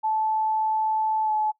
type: tone with pitch glide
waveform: sine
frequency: 872 to 858.5 Hz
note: A5 to A5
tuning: -16 to -43 cents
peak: -21 dBFS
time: 0.03-1.52 s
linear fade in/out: 20 ms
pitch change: -27 cents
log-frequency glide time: 1.23-1.32 s
effects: noise-tail reverb RT60 0.1 s tail -20 dB re dry